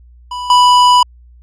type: tone with level steps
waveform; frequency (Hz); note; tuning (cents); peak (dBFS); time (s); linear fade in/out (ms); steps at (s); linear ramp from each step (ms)
square; 987.8; B5; 0; -21 / -6; 0.31-1.03; 5; 0.5; 2
effects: added 60 Hz sine -39 dBFS peak until 1.42 s + low-pass 6000 Hz 12 dB/octave